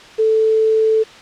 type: tone with quantisation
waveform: sine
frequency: 440 Hz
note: A4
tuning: in tune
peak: -11 dBFS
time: 0.18-1.04 s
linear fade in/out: 20 ms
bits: 6
effects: white hiss -39 dBFS RMS until 1.21 s + low-pass 4000 Hz 12 dB/octave